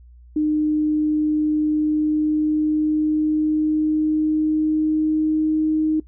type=tone with pitch glide; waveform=sine; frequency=304.7 to 311.3 Hz; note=D#4 to D#4; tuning=-36 to +1 cents; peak=-16 dBFS; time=0.36-6 s; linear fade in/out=5 ms; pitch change=+37 cents; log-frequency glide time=1.69-5.64 s; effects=noise-tail reverb RT60 0.1 s tail -19 dB re dry + added 60 Hz sine -43 dBFS peak until 6.07 s